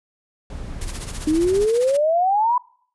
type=noise; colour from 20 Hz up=brown; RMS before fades=-31 dBFS; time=0.5-1.66 s; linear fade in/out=2 ms
type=noise with tremolo; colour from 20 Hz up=white; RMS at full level=-32 dBFS; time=0.81-1.97 s; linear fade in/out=5 ms; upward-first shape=sine; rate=15 Hz; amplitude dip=75%
type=exponential sweep; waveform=sine; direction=up; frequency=300 to 1008 Hz; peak=-15 dBFS; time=1.27-2.58 s; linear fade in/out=5 ms
effects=noise-tail reverb RT60 0.6 s tail -25 dB re dry + resampled to 24000 Hz